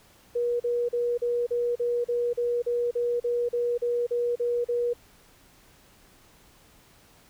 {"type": "tone bursts", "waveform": "sine", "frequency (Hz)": 480, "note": "B4", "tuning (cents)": -49, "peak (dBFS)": -23, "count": 16, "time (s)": [0.35, 4.935], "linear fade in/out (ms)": 10, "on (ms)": 250, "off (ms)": 39, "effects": ["pink hiss -57 dBFS RMS until 7.29 s"]}